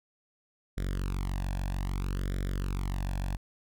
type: tone with flanger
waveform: sawtooth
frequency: 46.75 Hz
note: F#1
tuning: 19 cents sharp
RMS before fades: -32 dBFS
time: 0.77-3.37 s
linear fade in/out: 10 ms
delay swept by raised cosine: 0.55 to 1.19 ms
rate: 0.62 Hz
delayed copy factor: +1
effects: none